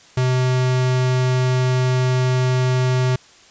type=tone; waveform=square; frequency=127.7 Hz; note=C3; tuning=42 cents flat; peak=-16 dBFS; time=0.17-3.16 s; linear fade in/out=5 ms; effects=white hiss -48 dBFS RMS until 3.5 s + resampled to 16000 Hz